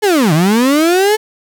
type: linear two-way sweep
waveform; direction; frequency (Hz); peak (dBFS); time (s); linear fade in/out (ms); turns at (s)
35% pulse; down then up; 440 to 146.83 to 440; -7; 0.02-1.17; 20; 0.33
effects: none